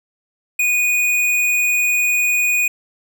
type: tone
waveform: square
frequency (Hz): 2470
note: D#7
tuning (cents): -13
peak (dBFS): -15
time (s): 0.59-2.68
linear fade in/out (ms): 5
effects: none